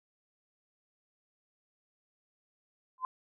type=tone with exponential growth; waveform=sine; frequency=1026 Hz; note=C6; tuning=34 cents flat; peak=-26 dBFS; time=2.98-3.05 s; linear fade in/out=1 ms; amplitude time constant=15 ms; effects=none